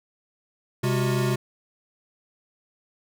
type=tone cluster; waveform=square; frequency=129.3 / 201.6 / 361.4 Hz; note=C3 / G3 / F#4; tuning=-20 / +49 / -41 cents; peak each=-24 / -30 / -28 dBFS; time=0.83-1.36 s; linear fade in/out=10 ms; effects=none